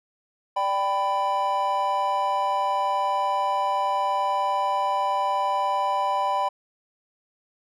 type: chord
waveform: triangle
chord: G major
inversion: second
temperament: equal with one note detuned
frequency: 587.3 / 784 / 995.2 Hz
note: D5 / G5 / B5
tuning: 0 / 0 / +13 cents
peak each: -28 / -24 / -22 dBFS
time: 0.56-6.49 s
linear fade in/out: 10 ms
effects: none